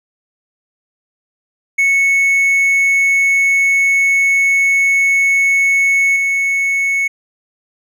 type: tone with level steps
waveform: triangle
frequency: 2207 Hz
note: C#7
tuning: 8 cents flat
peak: -8 / -11 dBFS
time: 1.78-7.08 s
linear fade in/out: 10 ms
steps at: 6.16 s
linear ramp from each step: 2 ms
effects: none